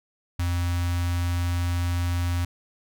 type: tone with notch filter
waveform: square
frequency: 87.31 Hz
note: F2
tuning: in tune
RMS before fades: -25 dBFS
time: 0.39-2.45 s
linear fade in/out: 5 ms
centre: 460 Hz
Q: 0.68
effects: none